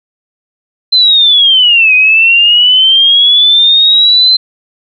sine linear two-way sweep, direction down then up, 4100 to 2489 to 4100 Hz, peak -3 dBFS, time 0.92-4.37 s, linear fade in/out 10 ms, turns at 1.94 s, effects none

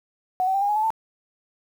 sine tone with pitch steps, 740 / 763 / 786.7 / 811.2 / 836.4 / 862.4 / 889.2 Hz, F#5 / G5 / G5 / G#5 / G#5 / A5 / A5, 0 / -47 / +6 / -41 / +12 / -35 / +18 cents, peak -19 dBFS, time 0.4-0.904 s, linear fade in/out 0 ms, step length 72 ms, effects 8-bit

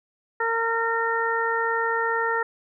harmonic tone, 457.8 Hz, A#4, 31 cents flat, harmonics 1 / 2 / 3 / 4, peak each -27 / -27 / -27 / -27 dBFS, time 0.4-2.43 s, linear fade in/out 5 ms, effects none

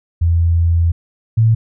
sine tone pair in turn, 84.2 / 112.39 Hz, E2 / A2, +37 / +37 cents, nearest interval perfect fourth, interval 500 cents, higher second, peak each -10 / -8 dBFS, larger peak second, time 0.21-0.92 / 1.37-1.55 s, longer first, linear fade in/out 10 ms, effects none

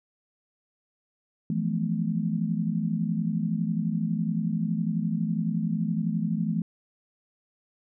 sine tone cluster, 165.3 / 177.1 / 215.4 / 248 Hz, E3 / F3 / A3 / B3, +5 / +24 / -37 / +7 cents, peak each -28 / -32 / -28 / -36 dBFS, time 1.5-6.62 s, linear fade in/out 2 ms, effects none

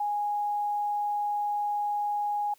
sine tone, 827 Hz, G#5, 8 cents flat, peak -26 dBFS, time 0-2.54 s, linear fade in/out 5 ms, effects white hiss -62 dBFS RMS until 2.58 s

